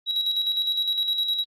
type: tone with tremolo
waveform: sine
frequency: 3870 Hz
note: B7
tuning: 36 cents flat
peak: -18 dBFS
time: 0.06-1.45 s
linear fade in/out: 50 ms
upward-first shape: square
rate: 9.8 Hz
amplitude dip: 55%
effects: tanh soft clip ceiling -19 dBFS + Opus 48 kbps